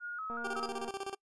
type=tone with vibrato; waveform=sine; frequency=1355 Hz; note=E6; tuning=47 cents sharp; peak=-37 dBFS; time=0-0.69 s; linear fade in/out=50 ms; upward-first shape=square; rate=2.7 Hz; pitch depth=96 cents each way
type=click train; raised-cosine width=1 ms; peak=-32 dBFS; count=139; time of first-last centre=0.3-0.89 s; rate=234 Hz
type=tone with tremolo; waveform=20% pulse; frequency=392 Hz; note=G4; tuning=in tune; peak=-31 dBFS; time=0.44-1.15 s; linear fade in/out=10 ms; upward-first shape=square; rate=16 Hz; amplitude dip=80%
type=tone with exponential decay; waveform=sine; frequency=4882 Hz; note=D#8; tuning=34 cents flat; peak=-36 dBFS; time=0.63-0.71 s; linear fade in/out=5 ms; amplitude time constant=16 ms
effects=noise-tail reverb RT60 0.1 s tail -25 dB re dry + resampled to 24000 Hz